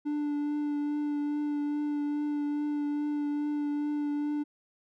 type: tone with vibrato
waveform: triangle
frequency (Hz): 293.7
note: D4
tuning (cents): 0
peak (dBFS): -26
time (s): 0.05-4.44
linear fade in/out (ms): 20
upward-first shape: triangle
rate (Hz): 2.4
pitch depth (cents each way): 17
effects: none